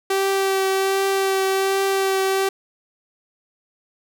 sawtooth tone with vibrato, 387 Hz, G4, 22 cents flat, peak -14 dBFS, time 0.1-2.49 s, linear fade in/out 5 ms, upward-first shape triangle, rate 1.3 Hz, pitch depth 16 cents each way, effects none

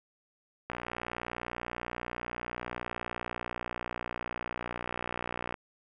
click train, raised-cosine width 0.5 ms, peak -20 dBFS, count 292, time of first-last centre 0.7-5.542 s, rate 60.1 Hz, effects none

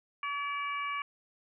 harmonic tone with a mistuned harmonic, 570 Hz, C#5, 48 cents sharp, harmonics 2 / 3 / 4 / 5, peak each -34 / -44 / -37 / -45 dBFS, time 0.23-1.02 s, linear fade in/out 2 ms, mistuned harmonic 4, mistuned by +22 cents, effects none

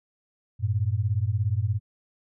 sine beating tone pair, 95.8 / 112.8 Hz, G2 / A2, -39 / +44 cents, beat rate 17 Hz, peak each -25 dBFS, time 0.59-1.8 s, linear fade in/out 50 ms, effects none

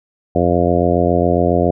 harmonic tone, 87.31 Hz, F2, in tune, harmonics 1 / 2 / 3 / 4 / 5 / 6 / 7 / 8, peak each -20 / -20 / -20 / -20 / -20 / -20 / -20 / -20 dBFS, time 0.35-1.71 s, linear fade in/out 5 ms, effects none

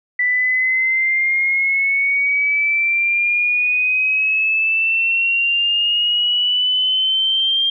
sine exponential sweep, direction up, 1975.5 to 3200 Hz, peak -14 dBFS, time 0.19-7.7 s, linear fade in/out 5 ms, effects none

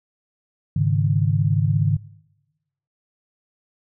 sine chord, Ab suspended fourth, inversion none, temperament equal, 103.83 / 138.59 / 155.56 Hz, Ab2 / Db3 / Eb3, 0 / 0 / 0 cents, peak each -21 dBFS, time 0.76-1.97 s, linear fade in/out 5 ms, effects noise-tail reverb RT60 1.0 s tail -22 dB re dry

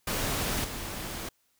pink noise with level steps, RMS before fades -30 / -37 dBFS, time 0.07-1.29 s, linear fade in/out 5 ms, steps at 0.64 s, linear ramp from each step 5 ms, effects white hiss -71 dBFS RMS until 1.59 s

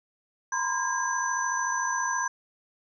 sine tone cluster, 937 / 976 / 1030 / 1617 / 6030 Hz, A#5 / B5 / C6 / G#6 / F#8, +9 / -21 / -28 / -47 / +32 cents, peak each -35 / -35 / -30 / -30 / -33 dBFS, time 0.52-2.28 s, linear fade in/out 5 ms, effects none

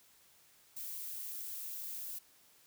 violet noise, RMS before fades -43 dBFS, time 0.76-2.19 s, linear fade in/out 10 ms, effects white hiss -65 dBFS RMS until 2.66 s

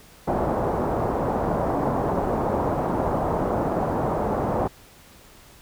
white low-pass noise, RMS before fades -24 dBFS, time 0.27-4.68 s, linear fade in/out 10 ms, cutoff 890 Hz, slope 24 dB/octave, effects pink hiss -50 dBFS RMS until 5.61 s

